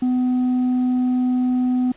sine tone with tanh clipping, 251.5 Hz, B3, 32 cents sharp, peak -17 dBFS, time 0.02-1.92 s, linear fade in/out 5 ms, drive 3 dB, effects pink hiss -49 dBFS RMS until 1.96 s + resampled to 8000 Hz

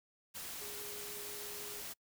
sine tone in noise, 413.6 Hz, G#4, 7 cents flat, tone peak -51 dBFS, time 0.6-1.82 s, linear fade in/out 20 ms, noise white, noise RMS -45 dBFS, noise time 0.34-1.94 s, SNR -9 dB, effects noise-tail reverb RT60 0.1 s tail -26 dB re dry

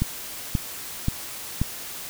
click train, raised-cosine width 5 ms, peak -9 dBFS, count 4, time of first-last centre 0.02-1.616 s, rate 1.88 Hz, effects white hiss -36 dBFS RMS until 2.09 s

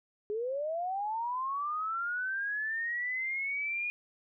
sine linear sweep, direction up, 407.9 to 2452 Hz, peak -31 dBFS, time 0.3-3.9 s, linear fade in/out 0 ms, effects none

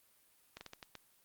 slowing click train, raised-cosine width 0.2 ms, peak -29 dBFS, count 6, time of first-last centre 0.57-0.953 s, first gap 40 ms, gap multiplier 1.33, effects white hiss -69 dBFS RMS until 1.24 s + Opus 32 kbps

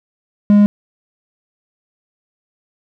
triangle tone, 205.7 Hz, G#3, 16 cents flat, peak -4 dBFS, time 0.5-0.66 s, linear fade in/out 0 ms, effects none

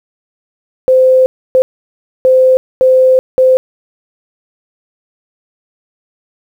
sine tone bursts at uneven times, 517 Hz, C5, 21 cents flat, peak -4 dBFS, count 5, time 0.88-1.26 / 1.55-1.62 / 2.25-2.57 / 2.81-3.19 / 3.38-3.57 s, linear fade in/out 0 ms, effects 7-bit

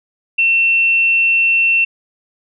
sine tone, 2700 Hz, E7, 41 cents sharp, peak -10 dBFS, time 0.38-1.85 s, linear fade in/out 10 ms, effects none

